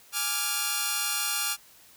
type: chord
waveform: 5% pulse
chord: D diminished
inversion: second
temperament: equal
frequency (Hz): 830.6 / 1174.7 / 1396.9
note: Ab5 / D6 / F6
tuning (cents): 0 / 0 / 0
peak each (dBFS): -22 / -20 / -17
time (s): 0.12-1.57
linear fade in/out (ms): 50
effects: white hiss -55 dBFS RMS until 1.96 s